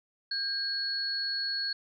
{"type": "tone pair together", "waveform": "sine", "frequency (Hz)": [1604, 4362], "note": ["G6", "C#8"], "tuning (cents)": [39, -29], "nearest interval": "octave + perfect fourth", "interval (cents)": 1732, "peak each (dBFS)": [-36, -30], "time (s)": [0.31, 1.73], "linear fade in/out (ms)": 5, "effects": []}